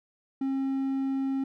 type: tone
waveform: triangle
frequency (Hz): 269.2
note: C4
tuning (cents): +49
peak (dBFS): -24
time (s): 0.41-1.44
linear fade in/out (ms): 5
effects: none